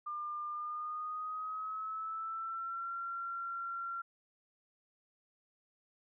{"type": "tone with pitch glide", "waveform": "sine", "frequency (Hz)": [1200, 1370.5], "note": ["D6", "F6"], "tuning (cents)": [37, -33], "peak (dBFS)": -37, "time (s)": [0.06, 4.02], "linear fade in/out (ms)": 10, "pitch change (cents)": 230, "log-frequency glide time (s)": [0.51, 2.92], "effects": []}